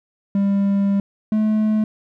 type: tone pair in turn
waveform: triangle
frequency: 198.8 / 215.3 Hz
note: G3 / A3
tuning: +25 / -37 cents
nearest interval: minor second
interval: 138 cents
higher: second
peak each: -13 dBFS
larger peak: neither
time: 0.35-1 / 1.32-1.84 s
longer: first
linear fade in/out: 2 ms
effects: none